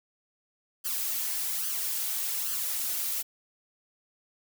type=noise with flanger; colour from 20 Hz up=blue; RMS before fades=-31 dBFS; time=0.84-3.23 s; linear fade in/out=20 ms; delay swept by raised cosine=0.64 to 4.04 ms; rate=1.2 Hz; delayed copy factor=+0.75; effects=none